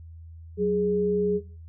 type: tone pair together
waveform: sine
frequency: 185 / 415.3 Hz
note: F#3 / G#4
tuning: 0 / 0 cents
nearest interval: octave + major second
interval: 1400 cents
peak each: -26 / -22 dBFS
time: 0.57-1.41 s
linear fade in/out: 50 ms
effects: noise-tail reverb RT60 0.4 s tail -18 dB re dry + added 82 Hz sine -41 dBFS peak until 1.68 s